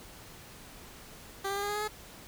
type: tone with pitch steps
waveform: 15% pulse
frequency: 392 / 397.5 / 403 / 408.6 / 414.4 / 420.1 / 426 Hz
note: G4 / G4 / G4 / G#4 / G#4 / G#4 / G#4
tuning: 0 / +24 / +48 / -28 / -4 / +20 / +44 cents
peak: -25 dBFS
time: 1.44-1.881 s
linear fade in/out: 10 ms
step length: 63 ms
effects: pink hiss -50 dBFS RMS until 2.27 s